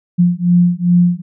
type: beating tone pair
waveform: sine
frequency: 174.61 / 177.11 Hz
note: F3 / F3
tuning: 0 / +25 cents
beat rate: 2.5 Hz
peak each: -12 dBFS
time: 0.18-1.22 s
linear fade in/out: 20 ms
effects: none